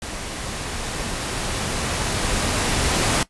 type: noise with level ramp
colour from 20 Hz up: pink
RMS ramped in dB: -31 to -19 dBFS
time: 0.02-3.23 s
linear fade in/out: 2 ms
effects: noise-tail reverb RT60 0.1 s tail -17 dB re dry + resampled to 24000 Hz